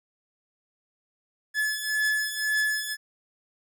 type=beating tone pair; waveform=45% pulse; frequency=1718 / 1719.9 Hz; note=A6 / A6; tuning=-42 / -40 cents; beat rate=1.9 Hz; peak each=-26 / -29 dBFS; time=1.54-2.97 s; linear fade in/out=50 ms; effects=none